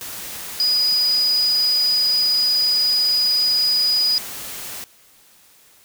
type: tone in noise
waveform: sine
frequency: 4938 Hz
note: D#8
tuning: 14 cents flat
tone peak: -15 dBFS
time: 0.6-4.18 s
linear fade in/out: 0 ms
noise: white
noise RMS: -32 dBFS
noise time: 0.01-4.84 s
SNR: +14 dB
effects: white hiss -52 dBFS RMS until 5.84 s